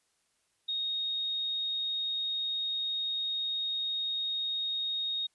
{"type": "tone", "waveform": "sine", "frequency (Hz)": 3729, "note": "A#7", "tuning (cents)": 0, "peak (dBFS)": -30, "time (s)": [0.68, 5.27], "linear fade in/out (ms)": 10, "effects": ["white hiss -74 dBFS RMS until 5.34 s", "resampled to 24000 Hz"]}